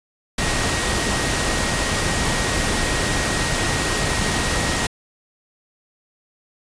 sine tone in noise, 1883 Hz, A#6, 17 cents sharp, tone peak -29 dBFS, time 0.38-4.87 s, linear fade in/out 5 ms, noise pink, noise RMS -21 dBFS, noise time 0.38-4.87 s, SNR -11 dB, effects resampled to 22050 Hz

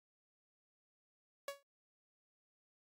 sawtooth tone with exponential decay, 561 Hz, C#5, 21 cents sharp, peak -33 dBFS, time 1.48-1.63 s, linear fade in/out 2 ms, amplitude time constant 31 ms, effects noise-tail reverb RT60 0.1 s tail -23 dB re dry + AAC 48 kbps

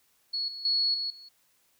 sine tone with level steps, 4366 Hz, C#8, 27 cents flat, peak -28 / -37 / -23 / -29 / -46 dBFS, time 0.33-1.29 s, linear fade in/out 10 ms, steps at 0.48 / 0.65 / 0.94 / 1.1 s, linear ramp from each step 2 ms, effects white hiss -68 dBFS RMS until 1.79 s

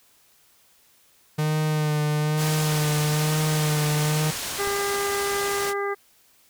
45% pulse tone with vibrato, 152.2 Hz, D#3, 38 cents flat, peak -21 dBFS, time 1.38-4.31 s, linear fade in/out 10 ms, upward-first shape sine, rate 1.1 Hz, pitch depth 27 cents each way
white low-pass noise, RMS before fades -31 dBFS, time 2.36-5.74 s, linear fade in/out 50 ms, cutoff 9400 Hz, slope 12 dB/octave
harmonic tone, 401.5 Hz, G4, 41 cents sharp, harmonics 1 / 2 / 3 / 4 / 5, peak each -26 / -33 / -31 / -35 / -34 dBFS, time 4.58-5.95 s, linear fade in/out 20 ms
click, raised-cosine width 5 ms, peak -26 dBFS, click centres 4.674 s
effects white hiss -59 dBFS RMS until 6.49 s

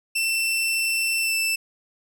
sawtooth tone with pitch glide, 2682 to 2654 Hz, E7 to E7, +29 to +11 cents, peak -18 dBFS, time 0.15-1.56 s, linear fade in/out 10 ms, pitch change -18 cents, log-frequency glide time 1.2-1.36 s, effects none

